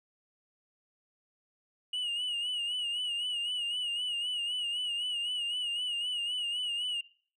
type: tone with vibrato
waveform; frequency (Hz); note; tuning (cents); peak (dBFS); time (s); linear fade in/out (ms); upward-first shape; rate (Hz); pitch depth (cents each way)
sine; 2895; F#7; -38; -28; 1.93-7.01; 5; sine; 3.9; 61
effects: noise-tail reverb RT60 0.5 s tail -24 dB re dry + tanh soft clip ceiling -30 dBFS